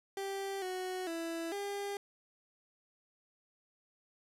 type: tone with pitch steps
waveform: 30% pulse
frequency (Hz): 391.8 / 369.4 / 331.7 / 402.3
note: G4 / F#4 / E4 / G4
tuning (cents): -1 / -3 / +11 / +45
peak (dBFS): -34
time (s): 0.17-1.97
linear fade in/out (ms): 2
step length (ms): 450
effects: resampled to 32000 Hz + 10-bit